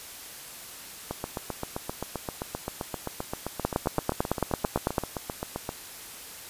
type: two click trains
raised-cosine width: 1 ms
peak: -16 / -9 dBFS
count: 36 / 13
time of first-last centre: 1.11-5.691 / 3.65-4.982 s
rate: 7.64 / 9.01 Hz
effects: white hiss -43 dBFS RMS until 6.49 s + resampled to 32000 Hz